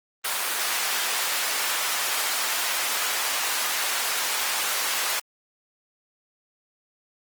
pink high-pass noise, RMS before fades -26 dBFS, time 0.24-5.2 s, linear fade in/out 10 ms, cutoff 1000 Hz, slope 12 dB/octave, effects Opus 24 kbps

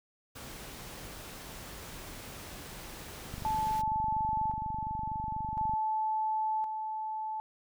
pink noise, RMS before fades -45 dBFS, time 0.35-3.82 s, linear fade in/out 10 ms
click train, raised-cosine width 5 ms, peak -29 dBFS, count 59, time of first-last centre 3.34-5.737 s, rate 24.2 Hz
sine tone with tremolo, 870 Hz, A5, 20 cents flat, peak -28 dBFS, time 3.45-7.4 s, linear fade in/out 0 ms, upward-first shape square, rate 0.47 Hz, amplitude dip 45%
effects none

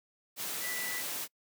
sine tone in noise, 1975.5 Hz, B6, in tune, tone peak -38 dBFS, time 0.6-1.04 s, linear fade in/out 50 ms, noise white, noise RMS -37 dBFS, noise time 0.36-1.28 s, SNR -4 dB, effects noise-tail reverb RT60 0.1 s tail -26 dB re dry + high-pass 150 Hz 12 dB/octave

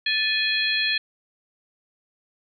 harmonic tone with a mistuned harmonic, 832 Hz, G#5, 3 cents sharp, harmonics 2 / 3 / 4 / 5, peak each -26 / -26 / -26 / -26 dBFS, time 0.06-0.98 s, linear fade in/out 5 ms, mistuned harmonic 2, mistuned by +91 cents, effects none

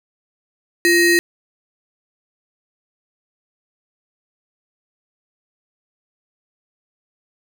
square ring-modulated tone, 1110 Hz, C#6, 2 cents sharp, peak -9 dBFS, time 0.85-1.19 s, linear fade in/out 0 ms, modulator 765 Hz, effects none

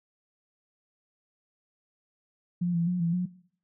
sine tone with pitch steps, 175.9 / 169 / 179.2 / 168.4 / 179.9 Hz, F3 / E3 / F3 / E3 / F#3, +13 / +43 / +45 / +37 / -48 cents, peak -24 dBFS, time 2.61-3.26 s, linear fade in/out 10 ms, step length 130 ms, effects noise-tail reverb RT60 0.6 s tail -19 dB re dry

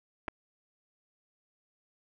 clicks, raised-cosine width 0.5 ms, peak -20 dBFS, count 2, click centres 0.281 / 0.284 s, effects none

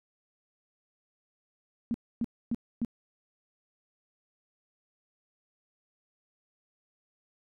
sine tone bursts, 233.1 Hz, A#3, in tune, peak -26 dBFS, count 4, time 1.91-2.848 s, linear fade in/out 0 ms, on 32 ms, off 270 ms, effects none

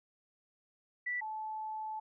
sine tone pair in turn, 1966 / 868.2 Hz, B6 / A5, -8 / -23 cents, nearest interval octave + major second, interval 1415 cents, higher first, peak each -33 / -37 dBFS, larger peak first, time 1.06-1.21 / 1.21-2 s, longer second, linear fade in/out 10 ms, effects none

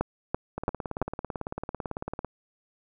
two click trains, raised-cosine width 1 ms, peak -11 / -18 dBFS, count 4 / 31, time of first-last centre 0.01-1.017 / 0.58-2.247 s, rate 2.98 / 18 Hz, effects none

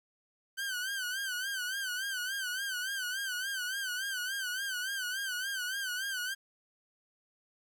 sawtooth tone with vibrato, 1533 Hz, G6, 39 cents flat, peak -30 dBFS, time 0.57-6.35 s, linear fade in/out 20 ms, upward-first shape sine, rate 3.5 Hz, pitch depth 98 cents each way, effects 11-bit

